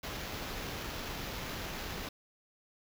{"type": "noise with sample-and-hold", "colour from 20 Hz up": "pink", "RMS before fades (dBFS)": -40, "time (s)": [0.03, 2.09], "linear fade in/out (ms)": 5, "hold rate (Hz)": 8820, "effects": []}